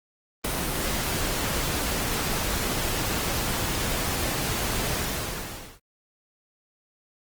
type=noise with ADSR envelope; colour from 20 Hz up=pink; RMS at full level=-24 dBFS; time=0.44-5.8 s; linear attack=7 ms; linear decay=8 ms; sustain=-3 dB; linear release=860 ms; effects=Opus 24 kbps